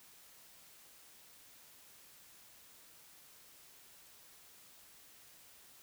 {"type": "silence", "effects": ["white hiss -60 dBFS RMS until 5.82 s"]}